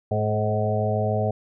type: harmonic tone with a mistuned harmonic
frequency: 107 Hz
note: A2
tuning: 48 cents flat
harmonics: 1 / 2 / 4 / 5 / 6 / 7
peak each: -24 / -30 / -29 / -30 / -27 / -30 dBFS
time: 0.11-1.31 s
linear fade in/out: 5 ms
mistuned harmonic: 6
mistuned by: -16 cents
effects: none